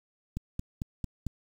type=click train; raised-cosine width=5 ms; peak=-20 dBFS; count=5; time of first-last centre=0.37-1.267 s; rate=4.46 Hz; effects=8-bit